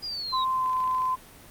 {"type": "linear sweep", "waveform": "sine", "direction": "down", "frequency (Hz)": [4947, 3729], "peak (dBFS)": -30, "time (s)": [0.02, 0.45], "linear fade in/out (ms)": 20}
{"type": "tone with pitch glide", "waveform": "sine", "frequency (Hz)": [1040, 1026.3], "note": ["C6", "C6"], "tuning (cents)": [-11, -34], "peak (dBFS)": -23, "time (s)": [0.32, 1.16], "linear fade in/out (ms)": 20, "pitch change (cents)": -23, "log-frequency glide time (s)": [0.51, 0.68]}
{"type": "click train", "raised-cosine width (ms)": 0.3, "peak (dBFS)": -29, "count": 12, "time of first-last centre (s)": [0.66, 1.056], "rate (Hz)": 27.8}
{"effects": ["pink hiss -49 dBFS RMS until 1.5 s", "Opus 32 kbps"]}